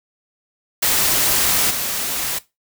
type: noise with level steps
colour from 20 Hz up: white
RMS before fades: -17 / -23 dBFS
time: 0.82-2.39 s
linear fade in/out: 10 ms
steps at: 1.7 s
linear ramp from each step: 10 ms
effects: noise-tail reverb RT60 0.2 s tail -17 dB re dry